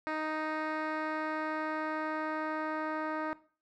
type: tone with low-pass filter sweep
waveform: 10% pulse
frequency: 311.1 Hz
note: D#4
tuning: in tune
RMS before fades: -35 dBFS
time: 0.07-3.33 s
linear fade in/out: 0 ms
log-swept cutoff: 2400 to 1500 Hz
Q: 0.89
effects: noise-tail reverb RT60 0.4 s tail -18 dB re dry